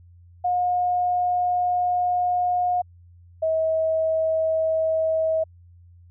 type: tone pair in turn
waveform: sine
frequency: 718 / 640.8 Hz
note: F5 / E5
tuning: +48 / -49 cents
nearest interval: major second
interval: 197 cents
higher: first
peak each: -19 dBFS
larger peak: neither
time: 0.44-2.82 / 3.42-5.44 s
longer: first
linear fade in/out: 10 ms
effects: added 87 Hz sine -47 dBFS peak until 6.1 s